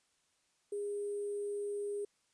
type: tone with sample-and-hold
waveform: sine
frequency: 408.8 Hz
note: G#4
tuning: 27 cents flat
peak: -35 dBFS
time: 0.72-2.05 s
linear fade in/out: 5 ms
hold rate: 8820 Hz
effects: white hiss -75 dBFS RMS until 2.33 s + resampled to 22050 Hz